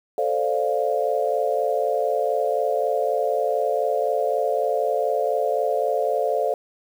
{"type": "chord", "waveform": "sine", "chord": "D minor seventh", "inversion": "second", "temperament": "equal", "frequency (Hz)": [440, 523.3, 587.3, 698.5], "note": ["A4", "C5", "D5", "F5"], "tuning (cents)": [0, 0, 0, 0], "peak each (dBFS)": -25, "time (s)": [0.18, 6.54], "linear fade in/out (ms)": 2, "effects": ["8-bit"]}